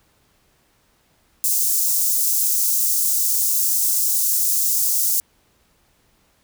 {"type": "high-pass noise", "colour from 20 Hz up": "white", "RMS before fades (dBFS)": -19, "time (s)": [1.44, 5.2], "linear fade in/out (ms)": 0, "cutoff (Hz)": 6000, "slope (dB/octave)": 24, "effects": ["pink hiss -61 dBFS RMS until 6.43 s"]}